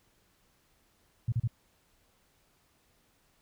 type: tone bursts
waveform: sine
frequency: 116.54 Hz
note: A#2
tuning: in tune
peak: -25 dBFS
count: 3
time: 1.28-1.476 s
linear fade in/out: 5 ms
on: 42 ms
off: 35 ms
effects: pink hiss -69 dBFS RMS until 3.41 s